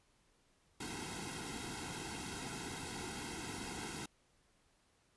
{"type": "noise with comb filter", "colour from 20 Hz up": "pink", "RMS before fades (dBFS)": -44, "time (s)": [0.8, 4.06], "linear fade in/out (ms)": 5, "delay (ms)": 1.7, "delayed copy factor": -1, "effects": ["pink hiss -73 dBFS RMS until 5.16 s", "resampled to 24000 Hz"]}